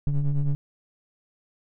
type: ring-modulated tone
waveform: triangle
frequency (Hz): 69.3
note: C#2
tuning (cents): 0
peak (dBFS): -15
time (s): 0.07-0.55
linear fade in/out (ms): 0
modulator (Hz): 74
effects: none